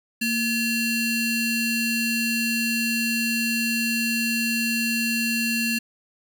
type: ring-modulated tone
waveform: 35% pulse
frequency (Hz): 1480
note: F#6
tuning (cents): 0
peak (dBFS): -17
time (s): 0.21-5.79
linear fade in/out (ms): 10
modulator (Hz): 1250
effects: none